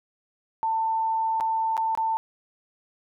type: tone with dropouts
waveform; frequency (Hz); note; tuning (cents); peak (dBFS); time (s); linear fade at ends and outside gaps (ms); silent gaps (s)
sine; 893; A5; +25; -22; 0.63-2.17; 0; 1.401-1.408 / 1.768-1.777 / 1.951-1.975
effects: none